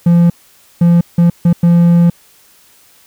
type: tone bursts at uneven times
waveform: triangle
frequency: 171.6 Hz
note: F3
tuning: 30 cents flat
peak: -3 dBFS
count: 5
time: 0.06-0.3 / 0.81-1.01 / 1.18-1.3 / 1.45-1.53 / 1.63-2.1 s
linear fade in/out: 5 ms
effects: white hiss -47 dBFS RMS until 3.06 s